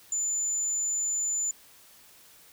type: tone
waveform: sine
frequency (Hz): 7040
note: A8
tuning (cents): 0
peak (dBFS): -26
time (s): 0.12-1.51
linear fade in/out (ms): 2
effects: white hiss -55 dBFS RMS until 2.52 s